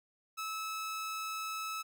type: tone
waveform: sawtooth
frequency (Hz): 1300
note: E6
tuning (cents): -24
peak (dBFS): -33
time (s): 0.37-1.83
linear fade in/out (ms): 20
effects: none